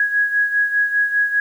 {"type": "beating tone pair", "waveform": "sine", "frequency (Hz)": [1661.2, 1666.2], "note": ["G#6", "G#6"], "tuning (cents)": [0, 5], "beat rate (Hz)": 5, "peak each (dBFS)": [-16, -22], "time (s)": [0, 1.4], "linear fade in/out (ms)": 2, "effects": ["8-bit"]}